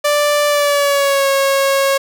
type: tone with pitch glide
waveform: sawtooth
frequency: 587.3 to 548 Hz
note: D5 to C#5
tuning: 0 to -20 cents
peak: -8 dBFS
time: 0.04-1.98 s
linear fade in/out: 10 ms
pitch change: -120 cents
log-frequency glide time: 0.47-1.28 s
effects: none